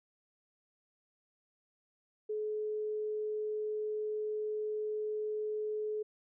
sine tone, 426.8 Hz, G#4, 47 cents sharp, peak -33 dBFS, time 2.29-6.03 s, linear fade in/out 10 ms, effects none

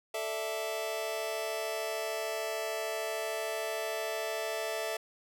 sawtooth chord, A suspended fourth, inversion none, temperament just, 440 / 586.7 / 660 Hz, A4 / D5 / E5, 0 / -2 / +2 cents, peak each -34 / -37 / -31 dBFS, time 0.14-4.97 s, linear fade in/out 5 ms, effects none

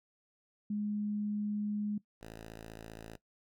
sine / 5% pulse tone pair in turn, 208.3 / 55.17 Hz, G#3 / A1, +5 / +5 cents, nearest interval octave + major seventh, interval 2300 cents, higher first, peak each -32 / -35 dBFS, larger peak first, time 0.7-1.98 / 2.21-3.17 s, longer first, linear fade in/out 5 ms, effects noise-tail reverb RT60 0.1 s tail -18 dB re dry

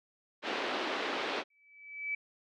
pink band-pass noise, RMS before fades -35 dBFS, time 0.42-1.44 s, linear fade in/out 50 ms, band 300 to 3900 Hz, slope 24 dB/octave
sine tone with exponential growth, 2301 Hz, D7, 36 cents flat, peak -30 dBFS, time 1.5-2.15 s, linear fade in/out 5 ms, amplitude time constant 140 ms
effects none

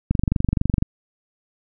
click train, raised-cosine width 5 ms, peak -6 dBFS, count 18, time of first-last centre 0.11-0.824 s, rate 23.8 Hz, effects none

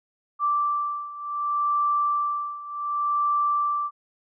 sine beating tone pair, 1171 / 1171.67 Hz, D6 / D6, -5 / -4 cents, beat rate 0.67 Hz, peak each -24 / -27 dBFS, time 0.39-3.91 s, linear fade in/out 50 ms, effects none

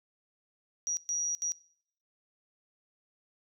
sine tone bursts at uneven times, 5770 Hz, F#8, 44 cents flat, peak -29 dBFS, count 3, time 0.87-0.97 / 1.09-1.35 / 1.42-1.52 s, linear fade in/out 0 ms, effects noise-tail reverb RT60 0.6 s tail -22 dB re dry

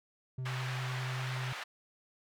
triangle tone with vibrato, 128.4 Hz, C3, 32 cents flat, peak -33 dBFS, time 0.38-1.53 s, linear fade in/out 5 ms, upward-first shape triangle, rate 10 Hz, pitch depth 14 cents each way
white band-pass noise, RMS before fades -42 dBFS, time 0.45-1.64 s, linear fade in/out 10 ms, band 790 to 2200 Hz, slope 12 dB/octave
effects none

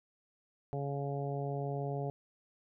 harmonic tone, 140.5 Hz, C#3, 24 cents sharp, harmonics 1 / 2 / 3 / 4 / 5 / 6, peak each -36 / -46 / -40 / -44 / -42 / -51 dBFS, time 0.73-2.1 s, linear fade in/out 0 ms, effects none

